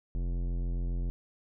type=tone with tanh clipping; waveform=sine; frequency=43.65 Hz; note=F1; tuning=in tune; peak=-31 dBFS; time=0.15-1.1 s; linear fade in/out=0 ms; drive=16 dB; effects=none